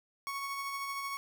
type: tone with tremolo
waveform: 30% pulse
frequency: 1108.7 Hz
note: C#6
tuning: in tune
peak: -32 dBFS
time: 0.27-1.17 s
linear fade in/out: 0 ms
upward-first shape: sine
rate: 13 Hz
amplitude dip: 30%
effects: none